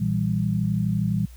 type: chord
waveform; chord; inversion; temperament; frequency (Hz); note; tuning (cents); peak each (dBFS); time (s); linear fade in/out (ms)
sine; E diminished; second; equal with one note detuned; 116.54 / 163.77 / 196; Bb2 / E3 / G3; 0 / -11 / 0; -25; 0-1.26; 10
effects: added 60 Hz sine -41 dBFS peak until 1.36 s + white hiss -55 dBFS RMS until 1.36 s